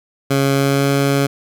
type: tone with pitch glide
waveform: 15% pulse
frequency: 137.9 to 139.42 Hz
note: C#3 to C#3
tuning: -9 to +10 cents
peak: -7 dBFS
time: 0.3-1.27 s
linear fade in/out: 10 ms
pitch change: +19 cents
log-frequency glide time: 0.52-0.87 s
effects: none